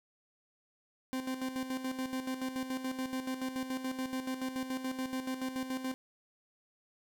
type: tone with tremolo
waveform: 40% pulse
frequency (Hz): 260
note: C4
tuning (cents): -11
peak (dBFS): -32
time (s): 1.13-5.94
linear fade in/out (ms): 0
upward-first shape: square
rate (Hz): 7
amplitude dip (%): 60
effects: none